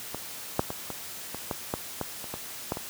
clicks, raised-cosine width 1 ms, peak -19 / -8 / -18 / -20 / -21 / -15 / -13 / -15 / -25 / -19 / -13 / -20 dBFS, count 12, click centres 0.146 / 0.594 / 0.704 / 0.903 / 1.346 / 1.512 / 1.739 / 2.013 / 2.242 / 2.34 / 2.721 / 2.771 s, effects white hiss -40 dBFS RMS until 2.89 s + high-pass 60 Hz 12 dB/octave

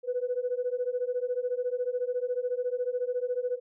sine beating tone pair, 488.7 / 502.7 Hz, B4 / B4, -18 / +31 cents, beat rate 14 Hz, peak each -30 dBFS, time 0.03-3.6 s, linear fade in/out 50 ms, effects tanh soft clip ceiling -20 dBFS

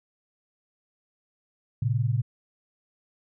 sine tone pair together, 112.8 / 134.14 Hz, A2 / C3, +44 / +43 cents, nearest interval minor third, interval 299 cents, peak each -24 / -26 dBFS, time 1.82-2.22 s, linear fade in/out 5 ms, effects none

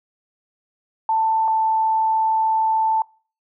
sine tone pair in turn, 887 / 883.3 Hz, A5 / A5, +14 / +6 cents, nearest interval unison, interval 8 cents, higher first, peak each -16 dBFS, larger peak neither, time 1.09-1.48 / 1.48-3.02 s, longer second, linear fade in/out 2 ms, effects noise-tail reverb RT60 0.4 s tail -24 dB re dry

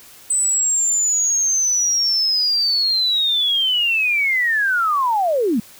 sine linear sweep, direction down, 8110 to 195.2 Hz, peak -15 dBFS, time 0.3-5.6 s, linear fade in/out 5 ms, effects white hiss -44 dBFS RMS until 5.79 s

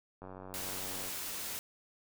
click train, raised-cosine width 1 ms, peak -33 dBFS, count 82, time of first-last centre 0.22-1.083 s, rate 93.9 Hz
white noise, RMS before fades -40 dBFS, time 0.54-1.59 s, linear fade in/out 0 ms
effects none

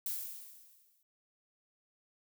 violet noise with exponential decay, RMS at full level -35 dBFS, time 0.06-1.03 s, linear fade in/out 2 ms, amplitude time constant 210 ms, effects none

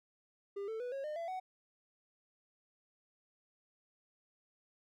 triangle tone with pitch steps, 400 / 443.8 / 492.5 / 546.4 / 606.3 / 672.7 / 746.4 Hz, G4 / A4 / B4 / C#5 / D#5 / E5 / F#5, +35 / +15 / -5 / -25 / -45 / +35 / +15 cents, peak -36 dBFS, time 0.56-1.4 s, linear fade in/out 10 ms, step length 120 ms, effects none

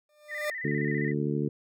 40% pulse tone with exponential growth, 599 Hz, D5, 34 cents sharp, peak -26 dBFS, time 0.09-0.5 s, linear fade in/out 2 ms, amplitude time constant 88 ms
sine tone with vibrato, 1914 Hz, A#6, 45 cents sharp, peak -33 dBFS, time 0.28-1.14 s, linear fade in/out 50 ms, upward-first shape square, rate 15 Hz, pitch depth 75 cents each way
harmonic tone, 73 Hz, D2, 10 cents flat, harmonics 2 / 3 / 4 / 5 / 6, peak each -30 / -32 / -33 / -34 / -35 dBFS, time 0.64-1.49 s, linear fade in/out 10 ms
effects none

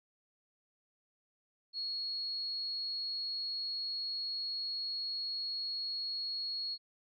sine tone, 4324 Hz, C#8, 44 cents flat, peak -35 dBFS, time 1.73-6.78 s, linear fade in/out 50 ms, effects none

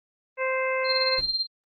harmonic tone, 522 Hz, C5, 4 cents flat, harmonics 1 / 2 / 3 / 4 / 5, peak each -26 / -31 / -34 / -30 / -35 dBFS, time 0.37-1.21 s, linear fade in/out 50 ms
sine tone with tremolo, 4173 Hz, C8, 5 cents flat, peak -21 dBFS, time 0.84-1.47 s, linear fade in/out 50 ms, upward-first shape sine, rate 18 Hz, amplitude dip 70%
brown noise with exponential decay, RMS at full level -34 dBFS, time 1.18-1.45 s, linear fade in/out 5 ms, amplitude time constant 57 ms
effects Opus 32 kbps

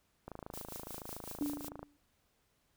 click train, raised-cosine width 1 ms, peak -30 dBFS, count 43, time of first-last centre 0.28-1.83 s, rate 27.1 Hz
blue noise with tremolo, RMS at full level -45 dBFS, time 0.53-1.69 s, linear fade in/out 10 ms, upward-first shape triangle, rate 5.5 Hz, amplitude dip 80%
sine tone with exponential decay, 290.7 Hz, D4, 18 cents flat, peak -30 dBFS, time 1.41-1.97 s, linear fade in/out 1 ms, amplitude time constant 120 ms
effects pink hiss -75 dBFS RMS until 2.76 s

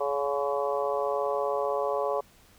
harmonic tone with a mistuned harmonic, 141.1 Hz, C#3, 31 cents sharp, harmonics 3 / 4 / 5 / 6 / 7 / 8, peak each -31 / -29 / -34 / -36 / -35 / -36 dBFS, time 0-2.21 s, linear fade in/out 10 ms, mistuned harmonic 7, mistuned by +43 cents, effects pink hiss -58 dBFS RMS until 2.58 s

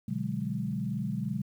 sine chord, G# half-diminished seventh, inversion first, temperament equal, 123.47 / 146.83 / 185 / 207.7 Hz, B2 / D3 / F#3 / G#3, 0 / 0 / 0 / 0 cents, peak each -36 / -36 / -35 / -34 dBFS, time 0.08-1.42 s, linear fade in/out 5 ms, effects 10-bit

